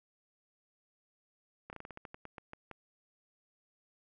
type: slowing click train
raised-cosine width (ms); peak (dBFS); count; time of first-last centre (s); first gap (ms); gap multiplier
0.5; -30; 13; 1.7-2.713; 29; 1.18
effects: none